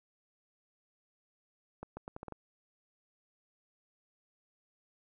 accelerating click train, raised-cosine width 1 ms, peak -28 dBFS, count 7, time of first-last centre 1.83-2.323 s, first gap 140 ms, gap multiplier 0.78, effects none

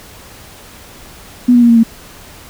sine tone with pitch steps, 245.8 / 241.2 / 236.6 / 232.1 / 227.8 Hz, B3 / B3 / A#3 / A#3 / A#3, -8 / -41 / +26 / -7 / -40 cents, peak -4 dBFS, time 1.48-1.835 s, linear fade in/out 10 ms, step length 71 ms, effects pink hiss -37 dBFS RMS until 2.49 s

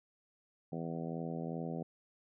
harmonic tone, 82.6 Hz, E2, 4 cents sharp, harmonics 2 / 3 / 4 / 5 / 6 / 7 / 8 / 9, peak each -40 / -43 / -47 / -47 / -47 / -50 / -50 / -50 dBFS, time 0.72-1.83 s, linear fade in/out 5 ms, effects none

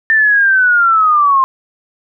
sine linear sweep, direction down, 1794 to 1048 Hz, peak -7 dBFS, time 0.1-1.44 s, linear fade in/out 0 ms, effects none

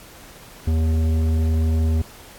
sine tone with tanh clipping, 80 Hz, D#2, 49 cents sharp, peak -18 dBFS, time 0.67-2.02 s, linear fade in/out 5 ms, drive 12 dB, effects pink hiss -44 dBFS RMS until 2.38 s + AAC 64 kbps

